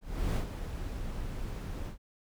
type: noise with ADSR envelope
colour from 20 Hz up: brown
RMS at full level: -28 dBFS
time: 0.01-1.98 s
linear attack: 340 ms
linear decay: 99 ms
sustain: -9 dB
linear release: 110 ms
effects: none